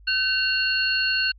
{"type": "tone cluster", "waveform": "sine", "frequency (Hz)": [1527, 2772, 4338], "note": ["G6", "F7", "C#8"], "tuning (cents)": [-46, -14, -38], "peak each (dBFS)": -24, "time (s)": [0.07, 1.32], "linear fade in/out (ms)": 10, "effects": ["added 50 Hz sine -46 dBFS peak until 1.38 s", "MP3 32 kbps"]}